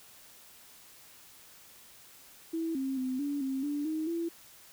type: tone with pitch steps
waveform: sine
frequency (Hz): 327.1 / 267.4 / 257.6 / 286.3 / 266.9 / 291 / 313.9 / 335.8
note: E4 / C4 / C4 / D4 / C4 / D4 / D#4 / E4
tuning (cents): -13 / +38 / -27 / -44 / +35 / -16 / +15 / +32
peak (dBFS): -30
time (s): 2.53-4.29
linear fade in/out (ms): 10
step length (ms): 220
effects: white hiss -55 dBFS RMS until 4.72 s

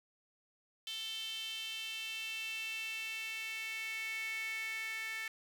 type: tone with high-pass filter sweep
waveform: sawtooth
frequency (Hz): 443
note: A4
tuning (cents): +12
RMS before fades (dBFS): -41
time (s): 0.87-5.28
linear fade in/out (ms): 2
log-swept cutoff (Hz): 3200 to 2000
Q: 6.8
effects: none

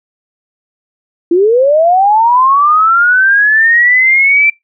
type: linear sweep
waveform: sine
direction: up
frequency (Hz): 329.6 to 2349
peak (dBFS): -5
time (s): 1.31-4.5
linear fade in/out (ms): 5
effects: noise-tail reverb RT60 0.2 s tail -25 dB re dry

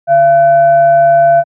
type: tone with frequency modulation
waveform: sine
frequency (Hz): 681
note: F5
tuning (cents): -44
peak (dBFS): -4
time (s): 0.07-1.44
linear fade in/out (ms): 50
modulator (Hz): 827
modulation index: 0.27
effects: high-pass 150 Hz 12 dB/octave

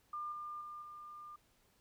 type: tone with level steps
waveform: sine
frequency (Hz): 1200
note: D6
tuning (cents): +37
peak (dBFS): -39 / -42 / -45 / -48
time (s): 0.13-1.36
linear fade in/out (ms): 5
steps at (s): 0.32 / 0.61 / 0.82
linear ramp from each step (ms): 2
effects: pink hiss -72 dBFS RMS until 1.8 s

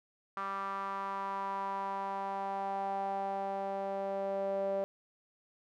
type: tone with band-pass filter sweep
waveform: sawtooth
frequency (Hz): 196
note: G3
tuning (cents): 0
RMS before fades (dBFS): -36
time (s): 0.37-4.84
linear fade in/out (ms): 0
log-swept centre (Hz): 1200 to 580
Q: 5.4
effects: none

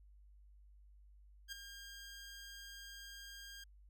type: tone with ADSR envelope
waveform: 15% pulse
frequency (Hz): 1609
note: G6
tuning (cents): +45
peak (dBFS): -35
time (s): 1.48-3.64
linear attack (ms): 43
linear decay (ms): 8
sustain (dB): -9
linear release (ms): 5
effects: added 50 Hz sine -59 dBFS peak until 3.89 s

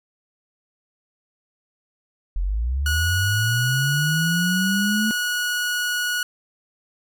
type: linear sweep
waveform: sine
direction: up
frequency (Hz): 40.43 to 220.8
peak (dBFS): -20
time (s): 2.36-5.11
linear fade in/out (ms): 0
type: tone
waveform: sawtooth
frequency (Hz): 1459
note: F#6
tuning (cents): -25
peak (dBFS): -18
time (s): 2.86-6.23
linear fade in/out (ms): 2
effects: none

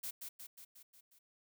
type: noise with echo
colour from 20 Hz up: blue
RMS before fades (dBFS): -42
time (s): 0.03-0.11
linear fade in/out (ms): 10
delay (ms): 180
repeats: 6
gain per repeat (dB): -4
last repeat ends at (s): 1.19
effects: none

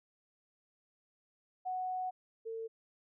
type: tone pair in turn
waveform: sine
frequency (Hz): 740 / 450.5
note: F#5 / A4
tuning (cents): 0 / +41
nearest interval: major sixth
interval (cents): 859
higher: first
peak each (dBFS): -34 / -38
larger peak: first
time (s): 1.65-2.11 / 2.45-2.68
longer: first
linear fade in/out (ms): 20
effects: none

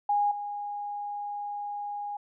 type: tone with level steps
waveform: sine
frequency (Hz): 821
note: G#5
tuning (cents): -20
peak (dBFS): -22 / -32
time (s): 0.09-2.17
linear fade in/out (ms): 5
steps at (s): 0.31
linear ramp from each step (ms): 5
effects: none

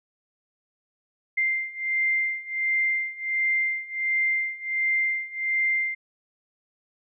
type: beating tone pair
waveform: sine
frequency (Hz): 2093 / 2094.4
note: C7 / C7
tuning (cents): 0 / +1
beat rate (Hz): 1.4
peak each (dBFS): -27 / -25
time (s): 1.37-5.95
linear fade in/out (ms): 10
effects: none

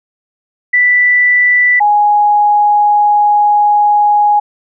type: tone pair in turn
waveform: sine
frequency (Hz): 1975.5 / 830.6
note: B6 / G#5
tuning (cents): 0 / 0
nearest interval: octave + minor third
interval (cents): 1500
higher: first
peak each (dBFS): -6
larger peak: neither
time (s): 0.73-1.8 / 1.8-4.4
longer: second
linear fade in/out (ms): 10
effects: none

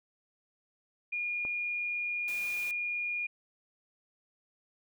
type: tone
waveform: sine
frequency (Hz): 2429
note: D#7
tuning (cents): -42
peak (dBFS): -31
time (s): 1.12-3.27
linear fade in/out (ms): 10
type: click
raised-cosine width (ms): 1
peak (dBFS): -30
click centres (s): 1.451
type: noise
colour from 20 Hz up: white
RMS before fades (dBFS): -47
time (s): 2.28-2.71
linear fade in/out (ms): 0
effects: none

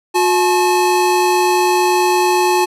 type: tone pair together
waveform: square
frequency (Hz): 361.2 / 859.1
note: F#4 / A5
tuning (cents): -42 / -42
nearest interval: octave + minor third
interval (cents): 1500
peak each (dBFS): -15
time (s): 0.14-2.66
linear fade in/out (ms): 20
effects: resampled to 32000 Hz

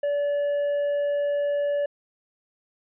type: tone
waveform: triangle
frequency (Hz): 576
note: D5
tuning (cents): -34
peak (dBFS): -20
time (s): 0.03-1.86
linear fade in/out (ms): 5
effects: resampled to 8000 Hz

